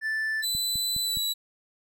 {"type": "tone", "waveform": "triangle", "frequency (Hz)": 1760, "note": "A6", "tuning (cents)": 0, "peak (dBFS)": -24, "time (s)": [0.01, 0.45], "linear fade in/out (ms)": 50}
{"type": "tone with pitch glide", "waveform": "sawtooth", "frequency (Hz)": [4000, 3929], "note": ["B7", "B7"], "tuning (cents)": [21, -10], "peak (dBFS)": -23, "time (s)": [0.42, 1.34], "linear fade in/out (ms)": 20, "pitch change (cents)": -31, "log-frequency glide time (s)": [1.04, 1.18]}
{"type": "click train", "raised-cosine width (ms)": 5, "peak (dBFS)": -27, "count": 4, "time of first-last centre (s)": [0.55, 1.171], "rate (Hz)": 4.83}
{"effects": []}